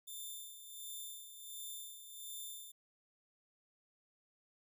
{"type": "tone with tremolo", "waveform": "5% pulse", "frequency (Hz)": 3570, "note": "A7", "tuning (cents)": 24, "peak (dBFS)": -36, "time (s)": [0.07, 2.72], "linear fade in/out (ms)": 10, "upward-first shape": "sine", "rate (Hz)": 1.4, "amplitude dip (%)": 60, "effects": []}